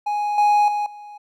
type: tone with level steps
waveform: triangle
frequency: 830.6 Hz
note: G#5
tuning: in tune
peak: -18 / -11 / -18 / -34 dBFS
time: 0.06-1.18 s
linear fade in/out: 10 ms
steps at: 0.38 / 0.68 / 0.86 s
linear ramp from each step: 2 ms
effects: none